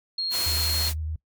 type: tone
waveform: sine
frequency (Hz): 4257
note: C8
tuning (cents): +29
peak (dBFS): -24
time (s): 0.18-0.89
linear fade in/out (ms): 5
type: noise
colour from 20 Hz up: white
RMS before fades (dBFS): -29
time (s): 0.3-0.94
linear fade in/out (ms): 50
type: tone with vibrato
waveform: sine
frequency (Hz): 78.2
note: D#2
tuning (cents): +9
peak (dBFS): -27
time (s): 0.46-1.16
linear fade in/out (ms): 5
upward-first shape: triangle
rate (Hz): 9.7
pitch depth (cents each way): 30
effects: noise-tail reverb RT60 0.1 s tail -21 dB re dry + MP3 96 kbps